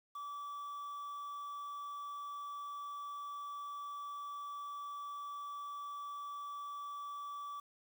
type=tone with quantisation; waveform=triangle; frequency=1154 Hz; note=D6; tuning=31 cents flat; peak=-40 dBFS; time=0.15-7.6 s; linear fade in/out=5 ms; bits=10; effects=none